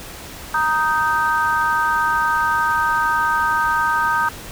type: chord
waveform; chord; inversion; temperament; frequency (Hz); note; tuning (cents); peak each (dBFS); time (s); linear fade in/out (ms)
sine; Eb major; second; just; 933.4 / 1244.5 / 1555.6; Bb5 / Eb6 / G6; +2 / 0 / -14; -20; 0.54-4.29; 5
effects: pink hiss -35 dBFS RMS until 4.51 s